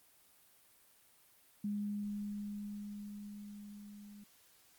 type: tone with level ramp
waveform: sine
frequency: 205.8 Hz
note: G#3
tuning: 16 cents flat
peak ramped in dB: -34 to -51 dBFS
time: 1.64-4.24 s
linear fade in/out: 5 ms
effects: white hiss -66 dBFS RMS until 4.78 s + Opus 32 kbps